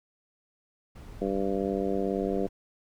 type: noise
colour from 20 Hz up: brown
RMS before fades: -43 dBFS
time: 0.95-2.49 s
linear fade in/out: 10 ms
type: harmonic tone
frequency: 98 Hz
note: G2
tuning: in tune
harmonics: 2 / 3 / 4 / 5 / 6 / 7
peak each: -32 / -33 / -31 / -33 / -37 / -37 dBFS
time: 1.21-2.47 s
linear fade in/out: 10 ms
effects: none